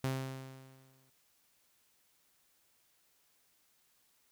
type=tone with exponential decay; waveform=sawtooth; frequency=132.3 Hz; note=C3; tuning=20 cents sharp; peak=-27 dBFS; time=0.04-1.1 s; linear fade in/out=0 ms; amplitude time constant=230 ms; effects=white hiss -72 dBFS RMS until 4.31 s